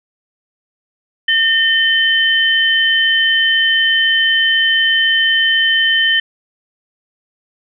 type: tone pair together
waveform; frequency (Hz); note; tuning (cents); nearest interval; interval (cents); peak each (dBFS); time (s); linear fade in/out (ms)
sine; 1818 / 3067; A#6 / G7; -44 / -38; major sixth; 906; -13; 1.28-6.2; 5
effects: none